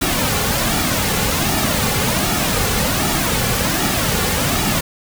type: noise with flanger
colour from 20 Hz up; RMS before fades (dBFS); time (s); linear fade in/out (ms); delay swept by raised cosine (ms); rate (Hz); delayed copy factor
pink; -18; 0.01-4.81; 10; 1.9 to 3.2; 1.3; -0.55
effects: none